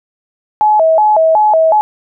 sine tone with vibrato, 740 Hz, F#5, in tune, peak -6 dBFS, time 0.61-1.81 s, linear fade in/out 0 ms, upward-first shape square, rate 2.7 Hz, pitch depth 240 cents each way, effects none

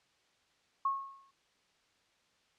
sine tone with exponential decay, 1092 Hz, C#6, 26 cents flat, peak -26 dBFS, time 0.85-1.31 s, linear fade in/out 5 ms, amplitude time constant 99 ms, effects white hiss -71 dBFS RMS until 2.58 s + low-pass 5000 Hz 12 dB/octave

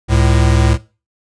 square tone pair together, 69.3 / 109.66 Hz, C#2 / A2, 0 / -5 cents, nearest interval minor sixth, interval 795 cents, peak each -13 dBFS, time 0.08-0.78 s, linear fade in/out 50 ms, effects noise-tail reverb RT60 0.3 s tail -17 dB re dry + resampled to 22050 Hz

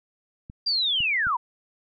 clicks, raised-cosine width 5 ms, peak -27 dBFS, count 3, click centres 0.499 / 1.005 / 1.269 s
sine linear sweep, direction down, 4806 to 905 Hz, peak -21 dBFS, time 0.66-1.37 s, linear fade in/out 10 ms
effects none

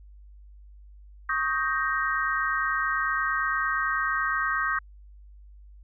sine chord, Eb dominant seventh, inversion third, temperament equal with one note detuned, 1108.7 / 1257.5 / 1568 / 1864.7 Hz, Db6 / Eb6 / G6 / Bb6, 0 / +18 / 0 / 0 cents, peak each -31 / -29 / -28 / -30 dBFS, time 1.29-4.79 s, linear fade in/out 5 ms, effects added 50 Hz sine -46 dBFS peak until 5.83 s

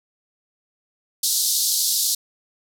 pink band-pass noise, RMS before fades -21 dBFS, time 1.23-2.15 s, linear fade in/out 5 ms, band 3900 to 15000 Hz, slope 48 dB/octave, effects none

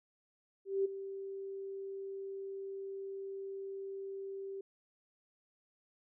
sine tone with ADSR envelope, 390.4 Hz, G4, 7 cents flat, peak -27 dBFS, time 0.65-4.61 s, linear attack 200 ms, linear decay 13 ms, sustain -13 dB, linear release 4 ms, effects none

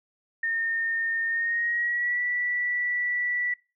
sine tone with pitch glide, 1827 to 1958.1 Hz, A#6 to B6, -35 to -15 cents, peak -24 dBFS, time 0.43-3.54 s, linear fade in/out 5 ms, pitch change +120 cents, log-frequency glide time 1.28-2.21 s, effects noise-tail reverb RT60 0.3 s tail -22 dB re dry

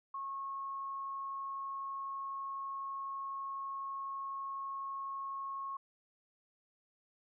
sine tone, 1092 Hz, C#6, 26 cents flat, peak -38 dBFS, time 0.14-5.77 s, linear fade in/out 5 ms, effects none

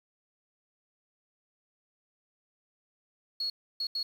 triangle tone bursts at uneven times, 4335 Hz, C#8, 39 cents flat, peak -26 dBFS, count 3, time 3.4-3.5 / 3.8-3.87 / 3.95-4.03 s, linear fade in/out 5 ms, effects tanh soft clip ceiling -28 dBFS + 9-bit

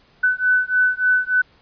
sine beating tone pair, 1500 / 1503.4 Hz, F#6 / F#6, +23 / +27 cents, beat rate 3.4 Hz, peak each -18 dBFS, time 0.23-1.42 s, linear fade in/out 10 ms, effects pink hiss -55 dBFS RMS until 1.61 s + resampled to 11025 Hz

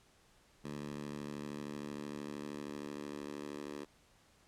10% pulse tone with high-pass filter sweep, 73 Hz, D2, 10 cents flat, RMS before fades -44 dBFS, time 0.64-3.85 s, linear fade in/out 10 ms, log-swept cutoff 170 to 310 Hz, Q 1.6, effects pink hiss -67 dBFS RMS until 4.47 s + low-pass 10000 Hz 12 dB/octave

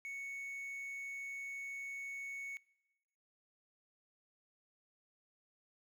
triangle tone with quantisation, 2217 Hz, C#7, in tune, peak -40 dBFS, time 0.05-2.57 s, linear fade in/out 0 ms, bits 11, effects noise-tail reverb RT60 1.0 s tail -23 dB re dry

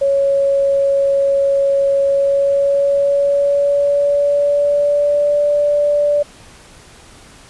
sine tone with pitch glide, 554.4 to 583.6 Hz, C#5 to D5, 0 to -11 cents, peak -11 dBFS, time 0.01-6.23 s, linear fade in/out 10 ms, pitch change +89 cents, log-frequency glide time 2.02-5.4 s, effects pink hiss -42 dBFS RMS until 7.49 s + resampled to 24000 Hz

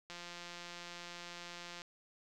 click train, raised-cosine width 0.2 ms, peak -30 dBFS, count 300, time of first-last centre 0.1-1.818 s, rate 174 Hz, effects none

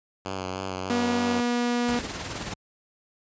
5% pulse tone with vibrato, 94 Hz, F#2, 28 cents sharp, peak -19 dBFS, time 0.25-1.41 s, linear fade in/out 5 ms, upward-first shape sine, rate 3.3 Hz, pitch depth 31 cents each way
sawtooth tone, 241.2 Hz, B3, 41 cents flat, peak -19 dBFS, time 0.9-1.99 s, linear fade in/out 2 ms
pink noise with tremolo, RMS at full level -31 dBFS, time 1.88-2.54 s, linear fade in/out 5 ms, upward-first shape triangle, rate 19 Hz, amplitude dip 50%
effects high-pass 60 Hz 12 dB/octave + resampled to 16000 Hz

